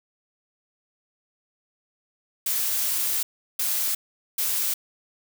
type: noise bursts at uneven times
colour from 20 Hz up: blue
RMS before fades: -25 dBFS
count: 3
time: 2.46-3.23 / 3.59-3.95 / 4.38-4.74 s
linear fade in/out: 5 ms
effects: none